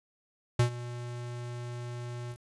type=tone with ADSR envelope; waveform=square; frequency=120.9 Hz; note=B2; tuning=36 cents flat; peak=-20 dBFS; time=0.59-2.37 s; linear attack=6 ms; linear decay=100 ms; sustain=-18 dB; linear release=57 ms; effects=resampled to 22050 Hz + 9-bit